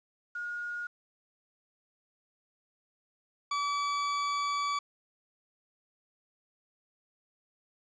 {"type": "tone pair in turn", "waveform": ["sine", "40% pulse"], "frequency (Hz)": [1434, 1147.1], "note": ["F6", "D6"], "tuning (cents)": [45, -41], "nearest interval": "major third", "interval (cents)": 386, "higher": "first", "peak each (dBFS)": [-34, -28], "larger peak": "second", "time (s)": [[0.35, 0.87], [3.51, 4.79]], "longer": "second", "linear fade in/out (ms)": 5, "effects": ["resampled to 16000 Hz", "10-bit"]}